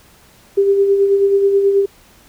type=tone with tremolo; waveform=sine; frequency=396.5 Hz; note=G4; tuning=20 cents sharp; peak=-8 dBFS; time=0.57-1.86 s; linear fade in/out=10 ms; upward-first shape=sine; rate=9.3 Hz; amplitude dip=45%; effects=pink hiss -48 dBFS RMS until 2.28 s